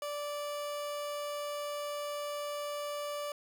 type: tone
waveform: 30% pulse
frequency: 584 Hz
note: D5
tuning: 10 cents flat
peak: -33 dBFS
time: 0.02-3.32 s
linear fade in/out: 2 ms
effects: none